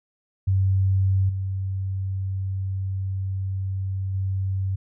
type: tone with level steps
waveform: sine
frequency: 95.8 Hz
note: G2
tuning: 39 cents flat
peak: -17 / -24 / -22 dBFS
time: 0.47-4.76 s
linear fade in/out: 10 ms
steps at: 1.29 / 4.14 s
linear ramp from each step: 5 ms
effects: none